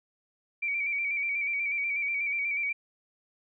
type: tone with vibrato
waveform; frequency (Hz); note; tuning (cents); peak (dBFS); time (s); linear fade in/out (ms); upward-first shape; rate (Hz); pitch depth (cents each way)
sine; 2307; D7; -31; -27; 0.62-2.73; 10; square; 8.2; 38
effects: none